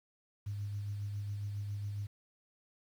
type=tone with tremolo; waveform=sine; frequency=102.1 Hz; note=G#2; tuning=29 cents flat; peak=-34 dBFS; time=0.46-2.07 s; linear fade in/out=10 ms; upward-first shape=sine; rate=7.3 Hz; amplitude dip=30%; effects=tanh soft clip ceiling -30 dBFS + 10-bit